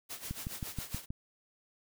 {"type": "noise with tremolo", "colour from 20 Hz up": "white", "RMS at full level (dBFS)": -41, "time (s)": [0.09, 1.06], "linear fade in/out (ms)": 20, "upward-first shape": "sine", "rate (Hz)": 7.2, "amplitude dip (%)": 75}
{"type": "click train", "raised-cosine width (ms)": 5, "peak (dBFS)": -24, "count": 6, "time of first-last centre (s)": [0.31, 1.105], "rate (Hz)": 6.29}
{"effects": []}